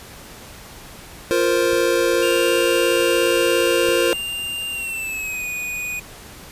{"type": "chord", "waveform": "square", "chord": "F suspended fourth", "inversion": "none", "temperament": "equal", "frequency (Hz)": [349.2, 466.2, 523.3], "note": ["F4", "Bb4", "C5"], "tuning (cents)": [0, 0, 0], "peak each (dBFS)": -21, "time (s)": [1.31, 4.13], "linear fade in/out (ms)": 0}
{"type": "clicks", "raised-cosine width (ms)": 5, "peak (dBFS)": -23, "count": 2, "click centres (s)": [1.732, 3.888]}
{"type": "tone with pitch glide", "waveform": "square", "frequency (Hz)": [2794, 2475], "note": ["F7", "D#7"], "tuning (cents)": [0, -10], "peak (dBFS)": -25, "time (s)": [2.22, 6], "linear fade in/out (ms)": 10, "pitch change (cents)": -210, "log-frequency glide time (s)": [4.71, 5.45]}
{"effects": ["pink hiss -40 dBFS RMS until 6.51 s", "resampled to 32000 Hz"]}